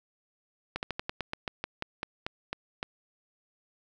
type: slowing click train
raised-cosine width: 0.3 ms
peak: -16 dBFS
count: 14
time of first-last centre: 0.76-2.829 s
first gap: 69 ms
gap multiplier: 1.13
effects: none